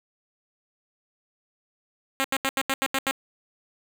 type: tone bursts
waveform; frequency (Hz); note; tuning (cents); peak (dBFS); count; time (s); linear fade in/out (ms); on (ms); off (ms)
5% pulse; 269.1; C4; +49; -11; 8; 2.2-3.111; 0; 43; 81
effects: none